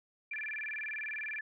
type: tone with vibrato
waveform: sine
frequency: 2024 Hz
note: B6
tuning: 42 cents sharp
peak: -36 dBFS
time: 0.31-1.41 s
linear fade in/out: 5 ms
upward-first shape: square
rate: 20 Hz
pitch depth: 270 cents each way
effects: none